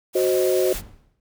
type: noise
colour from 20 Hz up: white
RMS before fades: -32 dBFS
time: 0.13-0.82 s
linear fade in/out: 50 ms
type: chord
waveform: sine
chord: C diminished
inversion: second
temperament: equal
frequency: 370 / 523.3 / 622.3 Hz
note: Gb4 / C5 / Eb5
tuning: 0 / 0 / 0 cents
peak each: -19 / -22 / -25 dBFS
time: 0.15-0.73 s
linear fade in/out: 5 ms
type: noise with exponential decay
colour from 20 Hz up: brown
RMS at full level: -31 dBFS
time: 0.74-1.2 s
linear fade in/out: 2 ms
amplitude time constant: 100 ms
effects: none